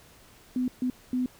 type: tone bursts at uneven times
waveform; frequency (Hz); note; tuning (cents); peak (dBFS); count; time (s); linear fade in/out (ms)
sine; 252; B3; +35; -24; 3; 0.56-0.68 / 0.82-0.9 / 1.13-1.26; 2
effects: pink hiss -55 dBFS RMS until 1.39 s